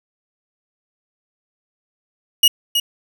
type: tone with echo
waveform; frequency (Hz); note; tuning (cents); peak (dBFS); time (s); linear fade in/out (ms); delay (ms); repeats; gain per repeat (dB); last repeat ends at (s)
40% pulse; 2884; F#7; -45; -7; 2.43-2.48; 5; 320; 1; -7; 2.8
effects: none